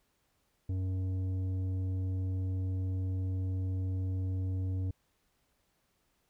sine tone with tanh clipping, 93.4 Hz, F#2, 17 cents sharp, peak -32 dBFS, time 0.69-4.91 s, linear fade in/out 5 ms, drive 9 dB, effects pink hiss -75 dBFS RMS until 6.29 s

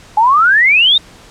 sine exponential sweep, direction up, 830.6 to 3772 Hz, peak -6 dBFS, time 0.17-0.98 s, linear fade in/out 5 ms, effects pink hiss -40 dBFS RMS until 1.3 s + low-pass 8000 Hz 12 dB/octave

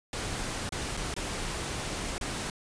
pink noise with dropouts, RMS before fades -34 dBFS, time 0.13-2.5 s, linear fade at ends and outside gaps 2 ms, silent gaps 0.692-0.722 / 0.969-0.973 / 1.141-1.164 / 2.181-2.211 s, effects resampled to 22050 Hz

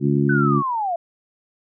harmonic tone, 71 Hz, C#2, 42 cents sharp, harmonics 2 / 3 / 4 / 5, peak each -19 / -21 / -22 / -23 dBFS, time 0-0.63 s, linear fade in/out 50 ms
sine linear sweep, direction down, 1530 to 659.3 Hz, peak -20 dBFS, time 0.29-0.96 s, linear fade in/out 5 ms
effects none

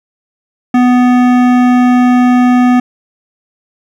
sine tone with hard clipping, 248 Hz, B3, 7 cents sharp, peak -7 dBFS, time 0.74-2.8 s, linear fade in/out 5 ms, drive 15 dB, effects none

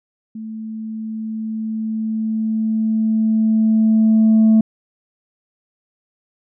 sine tone with level ramp, 220 Hz, A3, in tune, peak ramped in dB -27 to -6 dBFS, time 0.35-4.61 s, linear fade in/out 5 ms, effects tanh soft clip ceiling -7 dBFS

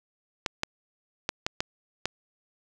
clicks, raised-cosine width 0.2 ms, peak -9 dBFS, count 6, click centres 0.462 / 0.634 / 1.291 / 1.465 / 1.605 / 2.056 s, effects none

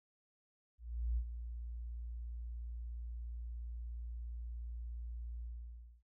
sine tone with ADSR envelope, 58.5 Hz, A#1, 7 cents sharp, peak -31 dBFS, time 0.78-6.03 s, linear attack 390 ms, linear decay 69 ms, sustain -10 dB, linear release 600 ms, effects none

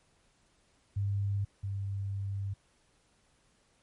sine tone pair in turn, 100 / 98.79 Hz, G2 / G2, +35 / +14 cents, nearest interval unison, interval 21 cents, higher first, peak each -28 / -32 dBFS, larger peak first, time 0.96-1.45 / 1.63-2.54 s, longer second, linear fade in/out 10 ms, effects pink hiss -69 dBFS RMS until 3.82 s + MP3 48 kbps

